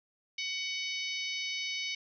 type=harmonic tone; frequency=748 Hz; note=F#5; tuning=19 cents sharp; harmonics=3 / 4 / 5 / 6 / 7 / 8; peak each=-37 / -39 / -41 / -43 / -44 / -45 dBFS; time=0.38-1.95 s; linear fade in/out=5 ms; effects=none